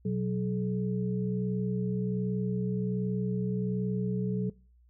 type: tone cluster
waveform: sine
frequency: 124.6 / 185.9 / 427.3 Hz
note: B2 / F#3 / G#4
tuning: +16 / +8 / +49 cents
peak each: -33 / -29 / -36 dBFS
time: 0.05-4.5 s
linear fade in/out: 5 ms
effects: noise-tail reverb RT60 0.4 s tail -23 dB re dry + added 60 Hz sine -58 dBFS peak until 4.89 s